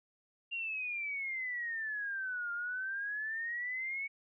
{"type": "exponential two-way sweep", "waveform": "sine", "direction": "down then up", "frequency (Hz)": [2794, 1396.9, 2236], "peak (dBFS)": -35, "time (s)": [0.51, 4.08], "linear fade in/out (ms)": 20, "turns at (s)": 2.52, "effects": []}